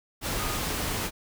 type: tone in noise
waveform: sine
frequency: 1234 Hz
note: D#6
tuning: 15 cents flat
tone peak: -37 dBFS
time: 0.36-0.62 s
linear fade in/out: 50 ms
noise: pink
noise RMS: -30 dBFS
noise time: 0.21-1.11 s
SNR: -10 dB
effects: none